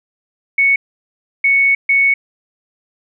sine tone bursts at uneven times, 2217 Hz, C#7, in tune, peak -9 dBFS, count 3, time 0.58-0.76 / 1.44-1.75 / 1.89-2.14 s, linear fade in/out 5 ms, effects none

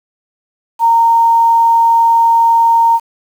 sine tone with quantisation, 922 Hz, A#5, 19 cents flat, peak -6 dBFS, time 0.79-3 s, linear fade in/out 50 ms, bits 6, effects none

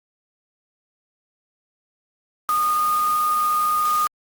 sine tone in noise, 1228 Hz, D#6, 23 cents flat, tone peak -17 dBFS, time 2.49-4.07 s, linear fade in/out 0 ms, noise white, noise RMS -32 dBFS, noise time 2.49-4.07 s, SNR +12 dB, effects Opus 48 kbps

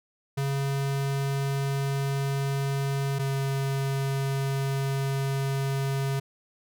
square tone pair in turn, 138.1 / 136.67 Hz, C#3 / C#3, -6 / -24 cents, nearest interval unison, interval 18 cents, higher first, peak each -26 dBFS, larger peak neither, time 0.37-3.19 / 3.19-6.2 s, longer second, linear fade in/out 10 ms, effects none

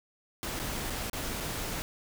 pink noise with dropouts, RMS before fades -35 dBFS, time 0.43-1.82 s, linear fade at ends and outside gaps 0 ms, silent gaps 0.592-0.598 / 0.899-0.904 / 1.098-1.132 / 1.402-1.406 s, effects none

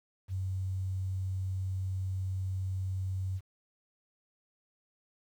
sine tone with quantisation, 94.3 Hz, F#2, 33 cents sharp, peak -31 dBFS, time 0.28-3.41 s, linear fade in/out 50 ms, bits 10, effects none

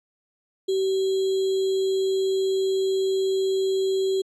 sine tone with sample-and-hold, 383 Hz, G4, 40 cents flat, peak -20 dBFS, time 0.68-4.22 s, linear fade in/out 10 ms, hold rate 3675 Hz, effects low-pass 8000 Hz 12 dB/octave

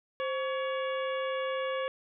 harmonic tone with a mistuned harmonic, 563 Hz, C#5, 27 cents sharp, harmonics 1 / 2 / 3 / 4 / 5 / 6, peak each -31 / -37 / -41 / -43 / -45 / -47 dBFS, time 0.2-1.88 s, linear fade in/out 0 ms, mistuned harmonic 1, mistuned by -120 cents, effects none

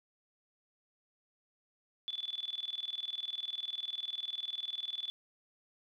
sine tone with tremolo, 3460 Hz, A7, 30 cents flat, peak -34 dBFS, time 2.08-5.1 s, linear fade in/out 0 ms, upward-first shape square, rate 20 Hz, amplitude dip 80%, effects none

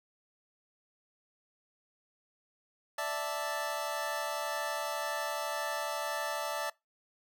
25% pulse chord, D suspended second, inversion none, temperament equal, 587.3 / 659.3 / 880 Hz, D5 / E5 / A5, 0 / 0 / 0 cents, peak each -34 dBFS, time 2.98-6.7 s, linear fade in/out 5 ms, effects noise-tail reverb RT60 0.2 s tail -23 dB re dry

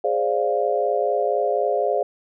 sine chord, D half-diminished seventh, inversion second, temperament equal, 415.3 / 523.3 / 587.3 / 698.5 Hz, Ab4 / C5 / D5 / F5, 0 / 0 / 0 / 0 cents, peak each -24 dBFS, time 0.04-2.03 s, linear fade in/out 5 ms, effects none

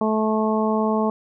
harmonic tone, 217.5 Hz, A3, 20 cents flat, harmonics 1 / 2 / 3 / 4 / 5, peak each -21 / -24 / -26 / -27 / -28 dBFS, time 0.01-1.1 s, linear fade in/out 2 ms, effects none

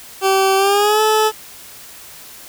20% pulse tone with pitch glide, 385.7 to 432.9 Hz, G4 to A4, -28 to -28 cents, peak -7 dBFS, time 0.21-1.32 s, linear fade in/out 50 ms, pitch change +200 cents, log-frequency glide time 0.56-1.01 s, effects white hiss -38 dBFS RMS until 2.48 s

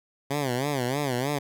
10% pulse tone with vibrato, 134.1 Hz, C3, 43 cents sharp, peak -17 dBFS, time 0.3-1.39 s, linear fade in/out 10 ms, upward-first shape sine, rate 3.2 Hz, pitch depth 170 cents each way, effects none

